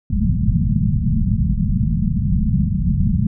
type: low-pass noise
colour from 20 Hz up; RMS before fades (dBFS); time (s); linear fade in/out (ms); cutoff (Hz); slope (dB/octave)
white; -17; 0.1-3.27; 5; 220; 96
effects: none